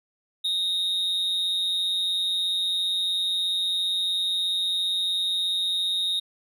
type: tone with amplitude modulation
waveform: triangle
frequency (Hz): 3729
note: A#7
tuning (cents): 0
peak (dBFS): -19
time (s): 0.44-6.2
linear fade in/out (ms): 10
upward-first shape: sine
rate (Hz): 183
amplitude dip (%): 55
effects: none

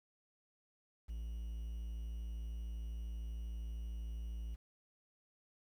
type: tone with quantisation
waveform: triangle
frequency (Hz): 56.4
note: A1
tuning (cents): +44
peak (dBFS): -38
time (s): 1.08-4.56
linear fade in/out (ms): 20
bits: 11
effects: none

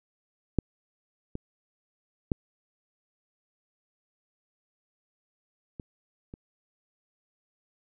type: clicks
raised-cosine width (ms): 3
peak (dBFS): -10 / -21 / -12 / -25 / -28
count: 5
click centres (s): 0.587 / 1.354 / 2.318 / 5.798 / 6.339
effects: none

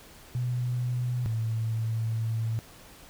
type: tone pair in turn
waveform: sine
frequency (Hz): 123.47 / 112.54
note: B2 / A2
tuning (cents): 0 / +40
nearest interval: major second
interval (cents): 160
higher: first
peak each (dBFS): -26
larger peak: neither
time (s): 0.35-1.26 / 1.26-2.59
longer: second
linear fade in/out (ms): 0
effects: pink hiss -51 dBFS RMS until 3.09 s

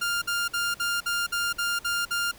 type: tone bursts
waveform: sawtooth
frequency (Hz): 1401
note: F6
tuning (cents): +5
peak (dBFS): -21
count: 9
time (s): 0.01-2.316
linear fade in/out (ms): 10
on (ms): 210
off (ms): 52
effects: pink hiss -50 dBFS RMS until 2.38 s

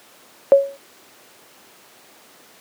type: tone with exponential decay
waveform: sine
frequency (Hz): 554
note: C#5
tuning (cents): -1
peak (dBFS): -3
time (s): 0.52-0.77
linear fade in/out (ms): 0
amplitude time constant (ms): 54
effects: pink hiss -48 dBFS RMS until 2.6 s + high-pass 300 Hz 12 dB/octave

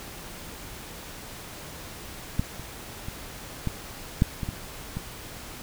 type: clicks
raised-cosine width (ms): 5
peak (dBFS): -11 / -26 / -23 / -14 / -6 / -17 / -18 / -18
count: 8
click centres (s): 2.395 / 2.596 / 3.085 / 3.673 / 4.221 / 4.432 / 4.489 / 4.97
effects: pink hiss -41 dBFS RMS until 5.62 s

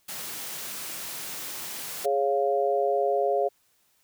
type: high-pass noise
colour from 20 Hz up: white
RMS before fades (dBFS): -36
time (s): 0.08-2.06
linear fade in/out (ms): 10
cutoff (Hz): 110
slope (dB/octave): 24
type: chord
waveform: sine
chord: Db major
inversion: second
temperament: equal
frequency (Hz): 415.3 / 554.4 / 698.5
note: Ab4 / Db5 / F5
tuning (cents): 0 / 0 / 0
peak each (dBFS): -26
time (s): 2.04-3.49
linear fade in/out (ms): 20
effects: white hiss -67 dBFS RMS until 4.03 s

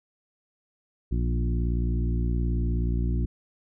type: harmonic tone with a mistuned harmonic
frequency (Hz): 59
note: A#1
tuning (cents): +22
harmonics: 1 / 2 / 3 / 4 / 5 / 6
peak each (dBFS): -24 / -30 / -34 / -36 / -38 / -40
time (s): 1.11-3.26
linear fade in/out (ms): 10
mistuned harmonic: 3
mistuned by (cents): -16
effects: none

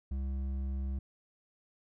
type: tone with hard clipping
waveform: sine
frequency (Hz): 66.9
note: C2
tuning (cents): +39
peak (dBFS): -34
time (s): 0.11-0.99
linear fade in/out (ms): 5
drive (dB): 7
effects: none

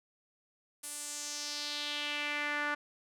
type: tone with band-pass filter sweep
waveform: sawtooth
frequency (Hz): 293.7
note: D4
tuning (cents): 0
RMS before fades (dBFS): -37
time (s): 0.83-2.75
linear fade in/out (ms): 10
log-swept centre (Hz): 10000 to 1500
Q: 2.6
effects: none

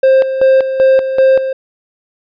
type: tone with tremolo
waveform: triangle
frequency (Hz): 529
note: C5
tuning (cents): +19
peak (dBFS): -3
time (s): 0.03-1.53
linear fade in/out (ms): 5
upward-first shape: square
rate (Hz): 2.6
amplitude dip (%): 65
effects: resampled to 11025 Hz

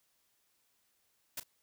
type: noise with echo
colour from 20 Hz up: white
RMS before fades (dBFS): -39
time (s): 1.37-1.4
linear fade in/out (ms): 5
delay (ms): 35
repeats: 1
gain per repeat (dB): -14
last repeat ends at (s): 1.435
effects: white hiss -75 dBFS RMS until 1.62 s

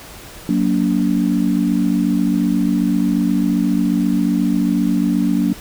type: chord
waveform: sine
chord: Gb augmented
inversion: none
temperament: equal with one note detuned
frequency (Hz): 185 / 233.1 / 287.6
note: Gb3 / Bb3 / D4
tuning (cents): 0 / 0 / -36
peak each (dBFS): -18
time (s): 0.49-5.53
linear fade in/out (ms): 2
effects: pink hiss -37 dBFS RMS until 5.6 s

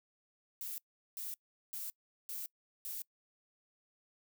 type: noise bursts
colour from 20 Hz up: violet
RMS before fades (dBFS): -42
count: 5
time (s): 0.61-3.02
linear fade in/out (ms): 0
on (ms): 170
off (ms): 390
effects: noise-tail reverb RT60 0.1 s tail -24 dB re dry

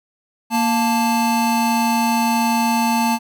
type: tone pair together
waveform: square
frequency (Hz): 233.1 / 881.5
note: A#3 / A5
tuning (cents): 0 / +3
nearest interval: octave + major seventh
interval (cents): 2303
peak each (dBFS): -19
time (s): 0.5-3.19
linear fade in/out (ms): 50
effects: none

